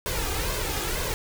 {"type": "noise with flanger", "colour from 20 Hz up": "pink", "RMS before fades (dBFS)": -28, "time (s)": [0.06, 1.14], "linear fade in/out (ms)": 0, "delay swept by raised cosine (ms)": [1.9, 2.48], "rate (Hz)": 2.1, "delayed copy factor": 0.65, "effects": []}